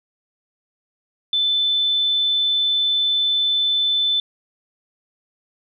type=tone; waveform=sine; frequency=3520 Hz; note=A7; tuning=in tune; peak=-16 dBFS; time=1.33-4.2 s; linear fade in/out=2 ms; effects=none